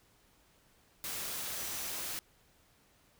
sine tone in noise, 5920 Hz, F#8, in tune, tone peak -48 dBFS, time 1.59-1.88 s, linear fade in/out 0 ms, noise white, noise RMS -39 dBFS, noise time 1.04-2.19 s, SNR -12 dB, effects pink hiss -67 dBFS RMS until 3.19 s

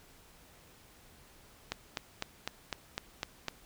click train, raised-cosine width 0.2 ms, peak -16 dBFS, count 8, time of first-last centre 1.72-3.483 s, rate 3.97 Hz, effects pink hiss -59 dBFS RMS until 3.65 s

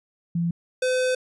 sine / square tone pair in turn, 170 / 509.4 Hz, F3 / C5, -46 / -46 cents, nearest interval octave + perfect fifth, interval 1900 cents, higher second, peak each -21 dBFS, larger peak neither, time 0.35-0.51 / 0.82-1.15 s, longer second, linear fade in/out 5 ms, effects resampled to 24000 Hz

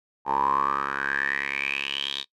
10% pulse tone with band-pass filter sweep, 69.3 Hz, C#2, in tune, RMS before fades -27 dBFS, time 0.25-2.25 s, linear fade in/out 50 ms, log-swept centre 850 to 3700 Hz, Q 9.4, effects noise-tail reverb RT60 0.1 s tail -21 dB re dry

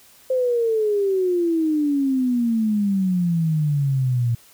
sine exponential sweep, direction down, 523 to 115.8 Hz, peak -17 dBFS, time 0.3-4.35 s, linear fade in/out 5 ms, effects white hiss -51 dBFS RMS until 4.53 s

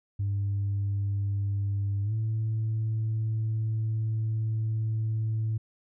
sine tone with pitch glide, 100 to 110.32 Hz, G2 to A2, +35 to +5 cents, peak -24 dBFS, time 0.19-5.58 s, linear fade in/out 10 ms, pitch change +170 cents, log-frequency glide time 2.03-2.13 s, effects tanh soft clip ceiling -23 dBFS

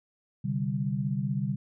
sine chord, C suspended second, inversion none, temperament equal, 130.81 / 146.83 / 196 Hz, C3 / D3 / G3, 0 / 0 / 0 cents, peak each -31 dBFS, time 0.44-1.56 s, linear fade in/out 10 ms, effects none

